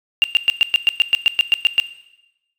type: tone bursts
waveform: triangle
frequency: 2794 Hz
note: F7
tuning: in tune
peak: -5 dBFS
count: 13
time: 0.22-1.8 s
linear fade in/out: 0 ms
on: 20 ms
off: 110 ms
effects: noise-tail reverb RT60 0.9 s tail -18 dB re dry + tanh soft clip ceiling -7 dBFS